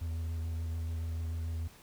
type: tone with vibrato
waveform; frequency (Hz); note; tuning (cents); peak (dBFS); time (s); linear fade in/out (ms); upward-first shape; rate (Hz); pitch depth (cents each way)
triangle; 82; E2; -9; -31; 0.01-1.68; 10; sine; 6.9; 17
effects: pink hiss -57 dBFS RMS until 1.82 s